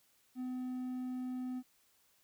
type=tone; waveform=triangle; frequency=253.3 Hz; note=B3; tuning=44 cents sharp; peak=-35 dBFS; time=0.35-1.63 s; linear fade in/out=50 ms; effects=white hiss -71 dBFS RMS until 2.23 s